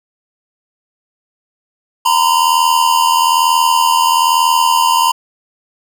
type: tone pair together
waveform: square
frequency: 932.3 / 1013.4 Hz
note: A#5 / B5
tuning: 0 / +44 cents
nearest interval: minor second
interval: 144 cents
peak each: -13 dBFS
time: 2.05-5.12 s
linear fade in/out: 10 ms
effects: none